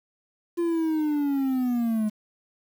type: linear sweep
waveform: triangle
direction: down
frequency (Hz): 346.5 to 210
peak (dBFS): -20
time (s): 0.57-2.1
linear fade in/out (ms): 20
effects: 8-bit